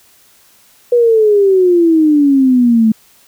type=exponential sweep; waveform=sine; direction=down; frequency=489.6 to 216.6 Hz; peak=-6 dBFS; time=0.92-2.92 s; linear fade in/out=5 ms; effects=white hiss -48 dBFS RMS until 3.27 s